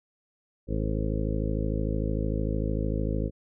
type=harmonic tone; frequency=53.3 Hz; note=G#1; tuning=46 cents sharp; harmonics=1 / 2 / 3 / 4 / 5 / 6 / 8 / 9 / 10; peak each=-29 / -32 / -34 / -35 / -36 / -37 / -38 / -39 / -39 dBFS; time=0.67-3.31 s; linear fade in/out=50 ms; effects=none